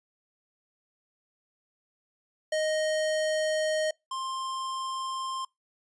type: tone pair in turn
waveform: square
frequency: 622.3 / 1054.2 Hz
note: D#5 / C6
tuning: 0 / +13 cents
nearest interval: major sixth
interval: 913 cents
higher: second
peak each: -26 / -32 dBFS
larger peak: first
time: 2.52-3.91 / 4.11-5.45 s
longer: first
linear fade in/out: 5 ms
effects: noise-tail reverb RT60 0.2 s tail -26 dB re dry + resampled to 22050 Hz